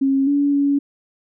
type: tone with pitch steps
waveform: sine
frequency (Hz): 271.3 / 284.9 / 282.4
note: C#4 / C#4 / C#4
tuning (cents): -37 / +48 / +32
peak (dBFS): -14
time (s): 0.01-0.79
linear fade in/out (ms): 10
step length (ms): 260
effects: none

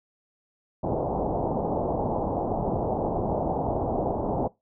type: low-pass noise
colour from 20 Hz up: white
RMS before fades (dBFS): -27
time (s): 0.83-4.48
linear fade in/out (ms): 10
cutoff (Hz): 850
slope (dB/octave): 48
effects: noise-tail reverb RT60 0.2 s tail -21 dB re dry

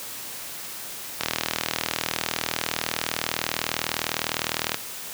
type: click train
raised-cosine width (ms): 0.2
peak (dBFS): -5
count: 142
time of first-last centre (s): 1.21-4.744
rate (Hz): 39.9
effects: white hiss -36 dBFS RMS until 5.13 s + high-pass 80 Hz 12 dB/octave

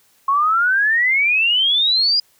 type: exponential sweep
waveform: sine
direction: up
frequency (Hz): 1079 to 4945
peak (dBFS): -13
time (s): 0.28-2.2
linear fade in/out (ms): 5
effects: white hiss -57 dBFS RMS until 2.39 s

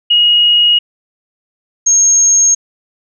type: tone pair in turn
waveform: sine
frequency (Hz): 2885 / 6503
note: F#7 / G#8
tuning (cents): -44 / -37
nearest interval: octave + major second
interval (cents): 1407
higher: second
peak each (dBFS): -6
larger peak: neither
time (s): 0.1-0.79 / 1.86-2.55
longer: neither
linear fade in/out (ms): 10
effects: none

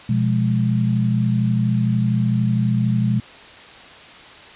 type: chord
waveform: sine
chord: F diminished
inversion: second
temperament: equal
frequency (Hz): 123.47 / 174.61 / 207.7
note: Cb3 / F3 / Ab3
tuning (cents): 0 / 0 / 0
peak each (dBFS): -18 / -24 / -20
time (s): 0.09-3.2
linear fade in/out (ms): 5
effects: white hiss -41 dBFS RMS until 4.55 s + resampled to 8000 Hz

